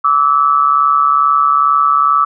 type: tone pair together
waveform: sine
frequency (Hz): 1158 / 1300.3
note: D6 / E6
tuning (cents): -25 / -24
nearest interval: major second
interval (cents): 201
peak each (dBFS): -11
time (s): 0.04-2.25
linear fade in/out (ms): 10
effects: none